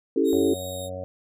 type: chord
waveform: sine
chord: A dominant seventh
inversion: first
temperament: equal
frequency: 277.2 / 329.6 / 392 / 440 Hz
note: C#4 / E4 / G4 / A4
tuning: 0 / 0 / 0 / 0 cents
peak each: -24 dBFS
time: 0.16-0.54 s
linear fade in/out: 5 ms
type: tone with vibrato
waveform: 15% pulse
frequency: 3741 Hz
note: A#7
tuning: 5 cents sharp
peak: -30 dBFS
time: 0.24-0.9 s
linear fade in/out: 50 ms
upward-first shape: sine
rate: 2.9 Hz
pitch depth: 9 cents each way
type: harmonic tone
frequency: 92.3 Hz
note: F#2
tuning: 4 cents flat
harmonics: 1 / 2 / 3 / 5 / 6 / 7 / 8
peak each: -37 / -44 / -44 / -43 / -33 / -43 / -44 dBFS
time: 0.33-1.04 s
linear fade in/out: 0 ms
effects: none